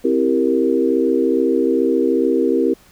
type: chord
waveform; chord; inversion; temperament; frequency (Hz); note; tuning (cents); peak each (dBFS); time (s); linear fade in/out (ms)
sine; C dominant seventh; none; equal with one note detuned; 262.7 / 329.6 / 392 / 466.2; C4 / E4 / G4 / Bb4; +7 / 0 / 0 / 0; -19; 0.04-2.74; 10
effects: pink hiss -50 dBFS RMS until 2.91 s